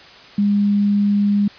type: tone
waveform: sine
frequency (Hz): 203.7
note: G#3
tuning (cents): -33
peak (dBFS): -13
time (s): 0.38-1.48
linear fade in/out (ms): 5
effects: white hiss -42 dBFS RMS until 1.58 s + resampled to 11025 Hz